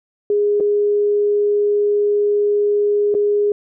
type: tone with dropouts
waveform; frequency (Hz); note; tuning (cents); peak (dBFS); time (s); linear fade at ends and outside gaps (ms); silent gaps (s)
sine; 412.5; G#4; -12; -13; 0.3-3.52; 2; 0.601-0.606 / 3.142-3.149
effects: none